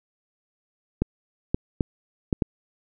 clicks, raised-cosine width 3 ms, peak -8 dBFS, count 5, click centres 1.02 / 1.545 / 1.808 / 2.328 / 2.422 s, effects none

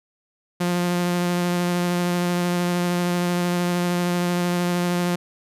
sawtooth tone with vibrato, 176.2 Hz, F3, 16 cents sharp, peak -16 dBFS, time 0.6-5.16 s, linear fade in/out 10 ms, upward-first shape triangle, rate 13 Hz, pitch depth 14 cents each way, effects resampled to 32000 Hz

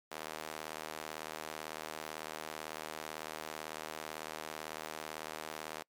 sawtooth tone with high-pass filter, 78 Hz, D#2, 5 cents sharp, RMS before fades -44 dBFS, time 0.11-5.83 s, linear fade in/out 10 ms, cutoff 560 Hz, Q 0.77, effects noise-tail reverb RT60 0.1 s tail -26 dB re dry + MP3 96 kbps

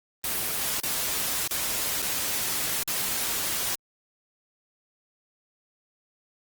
white noise with dropouts, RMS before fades -28 dBFS, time 0.24-3.75 s, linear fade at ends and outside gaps 1 ms, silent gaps 0.801-0.834 / 1.476-1.509 / 2.02-2.025 / 2.831-2.877 s, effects Opus 24 kbps

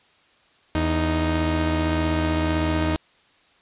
sawtooth tone pair together, 81.69 / 311.1 Hz, E2 / D#4, -15 / 0 cents, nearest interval octave + major seventh, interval 2315 cents, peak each -19 / -19 dBFS, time 0.75-2.96 s, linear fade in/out 0 ms, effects white hiss -58 dBFS RMS until 3.61 s + resampled to 8000 Hz

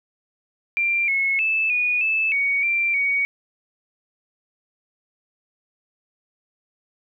sine tone with pitch steps, 2371 / 2184 / 2626 / 2461 / 2623 / 2239 / 2359 / 2244 Hz, D7 / C#7 / E7 / D#7 / E7 / C#7 / D7 / C#7, +16 / -26 / -7 / -20 / -9 / +17 / +7 / +21 cents, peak -18 dBFS, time 0.77-3.25 s, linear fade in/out 0 ms, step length 310 ms, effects 10-bit

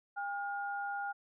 sine tone pair together, 806 / 1422.1 Hz, G5 / F6, +48 / +31 cents, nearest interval minor seventh, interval 983 cents, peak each -37 / -39 dBFS, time 0.16-1.13 s, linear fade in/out 20 ms, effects none

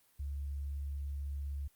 sine tone, 70.6 Hz, C#2, 32 cents sharp, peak -36 dBFS, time 0.19-1.68 s, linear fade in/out 10 ms, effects white hiss -69 dBFS RMS until 1.75 s + Opus 32 kbps

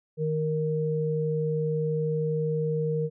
sine tone pair together, 155.56 / 466.2 Hz, D#3 / A#4, 0 / 0 cents, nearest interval octave + perfect fifth, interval 1900 cents, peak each -27 dBFS, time 0.17-3.1 s, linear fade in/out 50 ms, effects none

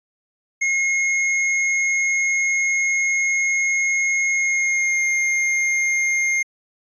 square tone with pitch glide, 2155 to 2124 Hz, C#7 to C7, -49 to +25 cents, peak -18 dBFS, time 0.61-6.43 s, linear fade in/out 10 ms, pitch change -26 cents, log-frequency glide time 4.3-5.04 s, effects resampled to 22050 Hz

